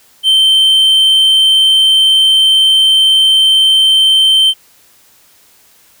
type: tone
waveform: triangle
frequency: 3111 Hz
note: G7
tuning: 14 cents flat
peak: -4 dBFS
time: 0.23-4.54 s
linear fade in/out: 50 ms
effects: white hiss -47 dBFS RMS until 6 s